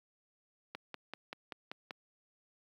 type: click train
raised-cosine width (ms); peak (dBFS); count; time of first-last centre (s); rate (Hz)
0.3; -25; 7; 0.75-1.908; 5.18
effects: high-pass 200 Hz 12 dB/octave + 11-bit